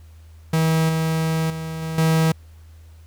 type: tone with level steps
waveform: 45% pulse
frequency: 160.7 Hz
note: E3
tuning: 44 cents flat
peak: -16 / -19 / -27 / -25 / -15 dBFS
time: 0.53-2.32 s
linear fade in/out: 5 ms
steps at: 0.89 / 1.5 / 1.82 / 1.98 s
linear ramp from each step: 2 ms
effects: added 80 Hz sine -42 dBFS peak until 3.06 s + pink hiss -58 dBFS RMS until 3.06 s